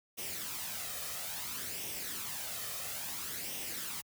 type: noise with flanger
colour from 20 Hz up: white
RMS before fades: -40 dBFS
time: 0.17-4.02 s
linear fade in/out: 20 ms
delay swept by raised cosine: 0.34 to 1.64 ms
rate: 0.59 Hz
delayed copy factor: +0.55
effects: high-pass 60 Hz 12 dB/octave